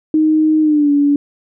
sine tone with pitch glide, 311.1 to 286.9 Hz, D#4 to D4, 0 to -40 cents, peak -9 dBFS, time 0.14-1.16 s, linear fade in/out 2 ms, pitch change -140 cents, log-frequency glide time 0.61-0.91 s, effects none

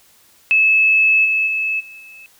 sine tone with level steps, 2602 Hz, E7, 23 cents flat, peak -10 / -14 / -17 / -35 / -37 dBFS, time 0.51-2.26 s, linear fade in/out 0 ms, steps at 1.24 / 1.46 / 1.79 / 1.99 s, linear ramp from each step 20 ms, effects white hiss -52 dBFS RMS until 2.39 s

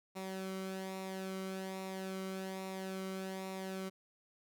sawtooth tone with flanger, 190 Hz, F#3, 46 cents sharp, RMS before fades -42 dBFS, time 0.15-3.9 s, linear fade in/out 20 ms, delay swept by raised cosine 0.63 to 1.16 ms, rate 1.2 Hz, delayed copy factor -0.55, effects none

